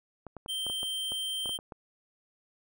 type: clicks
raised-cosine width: 1 ms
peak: -28 dBFS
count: 11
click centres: 0.267 / 0.367 / 0.461 / 0.666 / 0.699 / 0.831 / 1.12 / 1.458 / 1.493 / 1.589 / 1.722 s
type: tone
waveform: square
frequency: 3136 Hz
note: G7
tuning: in tune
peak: -32 dBFS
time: 0.48-1.58 s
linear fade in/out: 20 ms
effects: none